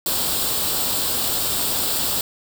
white noise with comb filter, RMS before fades -22 dBFS, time 0.06-2.21 s, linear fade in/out 2 ms, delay 0.24 ms, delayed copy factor +0.6, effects none

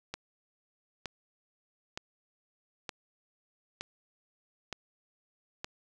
click train, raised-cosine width 0.2 ms, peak -19 dBFS, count 7, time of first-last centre 0.14-5.645 s, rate 1.09 Hz, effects none

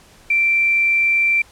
sine tone with quantisation, 2349 Hz, D7, in tune, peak -13 dBFS, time 0.3-1.42 s, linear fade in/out 5 ms, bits 7, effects pink hiss -48 dBFS RMS until 1.51 s + low-pass 11000 Hz 12 dB/octave

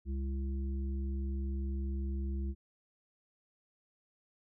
harmonic tone, 67.5 Hz, C#2, 45 cents flat, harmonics 1 / 3 / 5, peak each -33 / -43 / -47 dBFS, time 0.05-2.55 s, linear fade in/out 50 ms, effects none

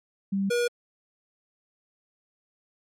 sine / square tone pair in turn, 196 / 480.4 Hz, G3 / B4, 0 / -48 cents, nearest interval octave + major third, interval 1552 cents, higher second, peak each -23 dBFS, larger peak neither, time 0.32-0.5 / 0.5-0.68 s, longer neither, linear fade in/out 10 ms, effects low-pass 11000 Hz 12 dB/octave + MP3 64 kbps

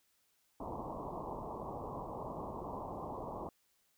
white low-pass noise, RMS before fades -43 dBFS, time 0.6-3.49 s, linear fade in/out 2 ms, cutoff 1100 Hz, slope 96 dB/octave, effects white hiss -75 dBFS RMS until 3.97 s

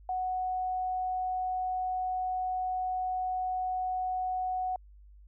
sine tone, 740 Hz, F#5, in tune, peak -29 dBFS, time 0.09-4.76 s, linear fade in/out 2 ms, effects added 50 Hz sine -51 dBFS peak until 5.27 s

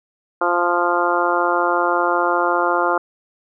harmonic tone, 174.61 Hz, F3, in tune, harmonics 2 / 3 / 4 / 5 / 6 / 7 / 8, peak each -23 / -23 / -23 / -23 / -23 / -23 / -23 dBFS, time 0.41-2.98 s, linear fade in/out 5 ms, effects none

